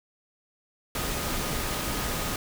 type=tone in noise; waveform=sine; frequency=1244 Hz; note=D#6; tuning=1 cent flat; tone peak=-41 dBFS; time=0.95-2.36 s; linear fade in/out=2 ms; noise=pink; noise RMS=-30 dBFS; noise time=0.95-2.36 s; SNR=-14 dB; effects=none